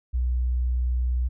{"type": "tone", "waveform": "sine", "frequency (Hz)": 61.74, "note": "B1", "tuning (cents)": 0, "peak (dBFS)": -21, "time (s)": [0.13, 1.29], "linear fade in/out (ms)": 20, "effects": []}